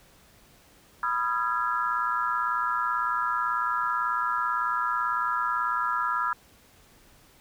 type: chord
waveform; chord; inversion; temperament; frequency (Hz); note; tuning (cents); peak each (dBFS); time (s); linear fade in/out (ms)
sine; F half-diminished seventh; second; equal with one note detuned; 987.8 / 1244.5 / 1362.6 / 1661.2; Cb6 / Eb6 / F6 / Ab6; 0 / 0 / -43 / 0; -30 / -30 / -28 / -33; 1.03-6.33; 2
effects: pink hiss -57 dBFS RMS until 7.4 s